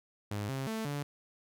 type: tone with pitch steps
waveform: sawtooth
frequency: 103.1 / 134.4 / 221.4 / 144.2 Hz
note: G#2 / C3 / A3 / D3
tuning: -12 / +47 / +11 / -31 cents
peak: -30 dBFS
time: 0.31-1.03 s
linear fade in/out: 5 ms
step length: 180 ms
effects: none